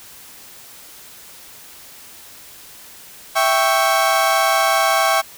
30% pulse chord, C# diminished, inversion first, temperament equal, 659.3 / 784 / 1108.7 Hz, E5 / G5 / C#6, 0 / 0 / 0 cents, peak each -16 dBFS, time 3.35-5.22 s, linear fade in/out 20 ms, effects white hiss -41 dBFS RMS until 5.37 s

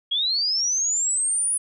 sine linear sweep, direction up, 3241 to 9956 Hz, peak -20 dBFS, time 0.11-1.58 s, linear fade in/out 10 ms, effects none

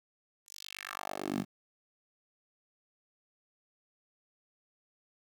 10% pulse tone with high-pass filter sweep, 49 Hz, G1, in tune, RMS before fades -39 dBFS, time 0.46-1.45 s, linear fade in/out 50 ms, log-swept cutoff 7500 to 170 Hz, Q 2.6, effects 10-bit

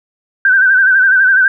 sine tone with vibrato, 1545 Hz, G6, 26 cents flat, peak -6 dBFS, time 0.45-1.48 s, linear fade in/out 2 ms, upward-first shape sine, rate 12 Hz, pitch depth 66 cents each way, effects none

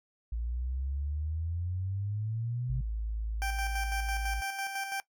sine exponential sweep, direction up, 56 to 130.81 Hz, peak -31 dBFS, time 0.32-2.81 s, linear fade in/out 5 ms
sine tone, 54.4 Hz, A1, 19 cents flat, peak -31 dBFS, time 2.69-4.41 s, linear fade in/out 10 ms
20% pulse tone with tremolo, 784 Hz, G5, in tune, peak -27 dBFS, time 3.42-5 s, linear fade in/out 0 ms, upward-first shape square, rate 6 Hz, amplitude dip 45%
effects noise-tail reverb RT60 0.1 s tail -19 dB re dry

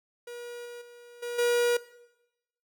45% pulse tone with level steps, 480 Hz, B4, 49 cents flat, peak -39 / -41 / -49 / -33 / -23 dBFS, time 0.27-1.77 s, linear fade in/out 5 ms, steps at 0.65 / 0.81 / 1.22 / 1.38 s, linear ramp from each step 10 ms, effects noise-tail reverb RT60 0.9 s tail -18 dB re dry

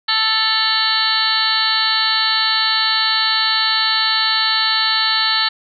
harmonic tone with a mistuned harmonic, 440 Hz, A4, in tune, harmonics 2 / 3 / 4 / 5 / 6 / 7 / 8 / 9 / 10, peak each -26 / -23 / -21 / -28 / -30 / -24 / -27 / -19 / -20 dBFS, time 0.08-5.49 s, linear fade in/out 10 ms, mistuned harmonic 6, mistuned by +97 cents, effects none

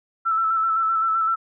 sine tone with vibrato, 1326 Hz, E6, 10 cents sharp, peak -18 dBFS, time 0.25-1.36 s, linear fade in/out 20 ms, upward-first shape square, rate 7.8 Hz, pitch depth 24 cents each way, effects none

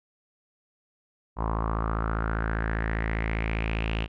sawtooth tone with low-pass filter sweep, 55 Hz, A1, in tune, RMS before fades -28 dBFS, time 1.36-4.08 s, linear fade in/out 50 ms, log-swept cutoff 1000 to 2900 Hz, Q 5.4, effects none

